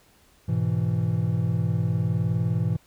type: chord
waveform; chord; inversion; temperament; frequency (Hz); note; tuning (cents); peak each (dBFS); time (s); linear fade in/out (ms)
triangle; E major; first; equal; 103.83 / 123.47 / 164.81; G#2 / B2 / E3; 0 / 0 / 0; -24; 0.48-2.77; 10
effects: pink hiss -59 dBFS RMS until 2.86 s